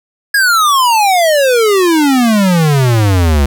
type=exponential sweep; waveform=square; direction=down; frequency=1678 to 67.9 Hz; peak=-8 dBFS; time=0.34-3.46 s; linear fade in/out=5 ms; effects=none